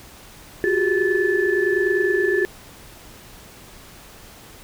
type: tone cluster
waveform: sine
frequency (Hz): 356.7 / 377.9 / 407.1 / 1743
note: F4 / F#4 / G#4 / A6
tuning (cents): +37 / +37 / -35 / -17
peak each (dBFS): -22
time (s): 0.64-2.45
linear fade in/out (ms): 0
effects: tanh soft clip ceiling -6 dBFS + pink hiss -44 dBFS RMS until 4.63 s